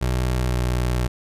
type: tone with pitch glide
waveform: 25% pulse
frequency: 62.4 to 61.4 Hz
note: B1 to B1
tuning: +19 to -9 cents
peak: -16 dBFS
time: 0.01-1.08 s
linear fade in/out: 10 ms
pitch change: -28 cents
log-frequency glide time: 0.47-0.54 s
effects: resampled to 32000 Hz